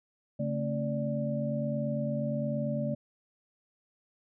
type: tone cluster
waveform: sine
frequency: 140.7 / 222 / 270.7 / 585 Hz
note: C#3 / A3 / C#4 / D5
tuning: +26 / +16 / -41 / -7 cents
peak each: -33 / -33 / -40 / -34 dBFS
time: 0.39-2.95 s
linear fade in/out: 10 ms
effects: none